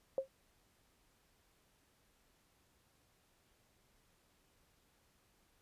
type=tone with exponential decay; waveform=sine; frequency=534 Hz; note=C5; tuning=35 cents sharp; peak=-28 dBFS; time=0.18-0.28 s; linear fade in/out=1 ms; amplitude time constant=21 ms; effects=pink hiss -73 dBFS RMS until 5.61 s + resampled to 32000 Hz